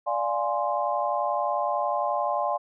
sine chord, D half-diminished seventh, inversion none, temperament equal, 587.3 / 698.5 / 830.6 / 1046.5 Hz, D5 / F5 / Ab5 / C6, 0 / 0 / 0 / 0 cents, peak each -29 dBFS, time 0.06-2.58 s, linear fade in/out 20 ms, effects none

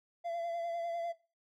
triangle tone with vibrato, 680 Hz, F5, 46 cents flat, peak -33 dBFS, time 0.24-1.13 s, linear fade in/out 20 ms, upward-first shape sine, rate 10 Hz, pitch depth 28 cents each way, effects noise-tail reverb RT60 0.3 s tail -17 dB re dry

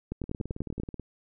two click trains, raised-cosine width 3 ms, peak -24 / -19 dBFS, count 15 / 8, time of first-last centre 0.24-0.997 / 0.12-0.8 s, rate 18.5 / 10.3 Hz, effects none

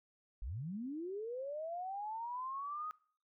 sine linear sweep, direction up, 41.17 to 1263 Hz, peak -39 dBFS, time 0.42-2.91 s, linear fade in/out 0 ms, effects noise-tail reverb RT60 0.5 s tail -22 dB re dry

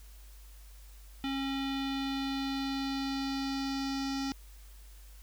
square tone with low-pass filter sweep, 271.9 Hz, C#4, 33 cents flat, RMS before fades -34 dBFS, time 1.24-4.32 s, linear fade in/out 0 ms, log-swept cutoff 3400 to 5200 Hz, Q 3.5, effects added 50 Hz sine -49 dBFS peak until 5.22 s + white hiss -60 dBFS RMS until 5.22 s

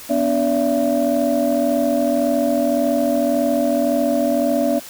sine tone cluster, 247 / 288.8 / 575 / 669 Hz, B3 / D4 / D5 / E5, 0 / -29 / -37 / +25 cents, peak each -20 dBFS, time 0.09-4.8 s, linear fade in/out 20 ms, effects tanh soft clip ceiling -8 dBFS + white hiss -37 dBFS RMS until 4.89 s

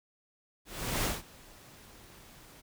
pink noise with ADSR envelope, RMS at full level -30 dBFS, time 0.65-2.62 s, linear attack 390 ms, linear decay 180 ms, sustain -24 dB, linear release 22 ms, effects none

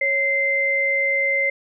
sine tone pair together, 550.9 / 2080 Hz, C#5 / C7, -11 / -11 cents, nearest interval octave + major seventh, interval 2300 cents, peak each -25 / -18 dBFS, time 0.01-1.5 s, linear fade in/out 5 ms, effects none

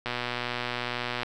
click train, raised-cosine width 0.3 ms, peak -14 dBFS, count 144, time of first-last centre 0.06-1.232 s, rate 122 Hz, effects none

